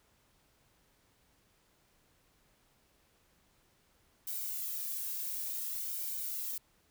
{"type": "noise with flanger", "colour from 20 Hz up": "violet", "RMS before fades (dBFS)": -38, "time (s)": [4.27, 6.58], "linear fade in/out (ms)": 5, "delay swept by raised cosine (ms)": [1.3, 1.84], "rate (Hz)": 0.56, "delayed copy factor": 0.5, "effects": ["pink hiss -70 dBFS RMS until 6.9 s"]}